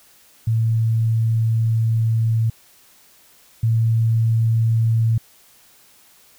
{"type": "tone pair in turn", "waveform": "sine", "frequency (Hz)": [112.9, 113.39], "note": ["A2", "A#2"], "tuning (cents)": [45, -47], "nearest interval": "unison", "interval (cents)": 8, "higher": "second", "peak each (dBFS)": [-15, -14], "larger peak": "second", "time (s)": [[0.47, 2.5], [3.63, 5.18]], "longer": "first", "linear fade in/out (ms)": 5, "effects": ["white hiss -52 dBFS RMS until 6.38 s"]}